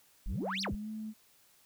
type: exponential two-way sweep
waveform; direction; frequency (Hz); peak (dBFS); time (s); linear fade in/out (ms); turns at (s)
sine; up then down; 30.87 to 5920 to 30.87; -32; 0.26-0.75; 0; 0.62
type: tone with pitch glide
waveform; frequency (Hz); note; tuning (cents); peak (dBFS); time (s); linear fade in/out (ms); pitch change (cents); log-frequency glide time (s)
sine; 191.2 to 217.1; G3 to A3; -43 to -23; -37; 0.26-1.14; 50; +220; 0.56-0.89
effects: tanh soft clip ceiling -29 dBFS + white hiss -65 dBFS RMS until 1.65 s